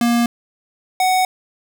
square tone pair in turn, 236.6 / 744.2 Hz, A#3 / F#5, +26 / +10 cents, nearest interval octave + minor sixth, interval 1984 cents, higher second, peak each -14 dBFS, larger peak neither, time 0.01-0.26 / 1-1.25 s, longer neither, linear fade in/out 2 ms, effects none

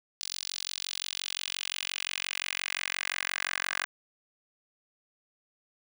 10% pulse tone with high-pass filter sweep, 45.74 Hz, F#1, 19 cents flat, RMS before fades -35 dBFS, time 0.21-3.85 s, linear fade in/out 0 ms, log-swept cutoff 4600 to 1600 Hz, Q 2.2, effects none

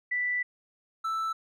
sine / triangle tone pair in turn, 1975.5 / 1321.3 Hz, B6 / E6, 0 / +4 cents, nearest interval perfect fifth, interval 696 cents, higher first, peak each -26 dBFS, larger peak neither, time 0.11-0.43 / 1.04-1.33 s, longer first, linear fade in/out 10 ms, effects none

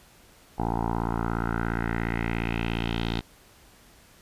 10% pulse tone with low-pass filter sweep, 57.1 Hz, A#1, 35 cents flat, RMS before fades -28 dBFS, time 0.58-3.21 s, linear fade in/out 10 ms, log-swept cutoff 820 to 3800 Hz, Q 3.5, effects pink hiss -55 dBFS RMS until 4.21 s + resampled to 32000 Hz

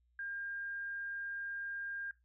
sine tone, 1606 Hz, G6, 41 cents sharp, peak -39 dBFS, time 0.19-2.11 s, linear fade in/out 2 ms, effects noise-tail reverb RT60 0.2 s tail -18 dB re dry + added 60 Hz sine -70 dBFS peak until 2.24 s

